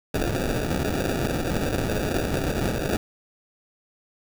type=noise with sample-and-hold; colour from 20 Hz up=white; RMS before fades=-25 dBFS; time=0.14-2.97 s; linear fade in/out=2 ms; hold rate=1050 Hz; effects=none